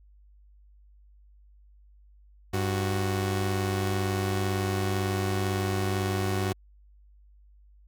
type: tone pair together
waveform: sawtooth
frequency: 97.89 / 369.6 Hz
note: G2 / F#4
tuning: -2 / -2 cents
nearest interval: octave + major seventh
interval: 2300 cents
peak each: -23 / -27 dBFS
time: 2.53-6.53 s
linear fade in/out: 10 ms
effects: added 50 Hz sine -53 dBFS peak until 7.87 s